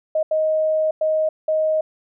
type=tone bursts at uneven times; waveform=sine; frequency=626 Hz; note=D#5; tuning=10 cents sharp; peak=-16 dBFS; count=4; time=0.15-0.23 / 0.31-0.91 / 1.01-1.29 / 1.48-1.81 s; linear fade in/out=5 ms; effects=none